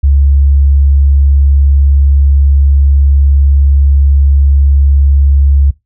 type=tone; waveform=sine; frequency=69.7 Hz; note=C#2; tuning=10 cents sharp; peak=-4 dBFS; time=0.03-5.71 s; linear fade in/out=10 ms; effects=noise-tail reverb RT60 0.2 s tail -21 dB re dry